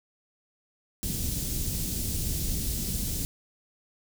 pink band-stop noise, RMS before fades -30 dBFS, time 1.03-3.25 s, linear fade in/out 0 ms, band 210 to 5900 Hz, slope 12 dB/octave, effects none

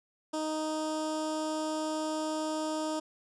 15% pulse tone with notch filter, 311.1 Hz, D#4, in tune, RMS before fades -33 dBFS, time 0.33-3 s, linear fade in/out 10 ms, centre 2100 Hz, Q 0.7, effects resampled to 22050 Hz

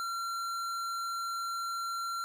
sine tone with tanh clipping, 1367 Hz, F6, 37 cents flat, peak -35 dBFS, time 0-2.24 s, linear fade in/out 0 ms, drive 18 dB, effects none

